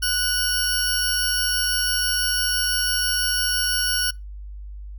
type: tone pair together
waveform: 20% pulse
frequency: 1480 / 5551 Hz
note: F#6 / F8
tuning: 0 / -11 cents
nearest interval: octave + major seventh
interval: 2289 cents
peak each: -18 dBFS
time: 0.02-4.11 s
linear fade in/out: 10 ms
effects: noise-tail reverb RT60 0.2 s tail -24 dB re dry + added 50 Hz sine -33 dBFS peak until 4.98 s